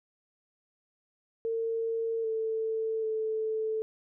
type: tone with pitch steps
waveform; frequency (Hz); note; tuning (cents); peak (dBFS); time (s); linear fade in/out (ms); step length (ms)
sine; 454.2 / 444 / 438.6; A#4 / A4 / A4; -45 / +16 / -6; -28; 1.45-3.82; 0; 790
effects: none